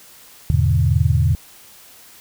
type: chord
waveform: sine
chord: E dominant seventh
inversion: none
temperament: equal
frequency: 82.41 / 103.83 / 123.47 / 146.83 Hz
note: E2 / G#2 / B2 / D3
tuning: 0 / 0 / 0 / 0 cents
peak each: -17 / -19 / -19 / -20 dBFS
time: 0.5-1.35 s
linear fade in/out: 0 ms
effects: white hiss -45 dBFS RMS until 2.2 s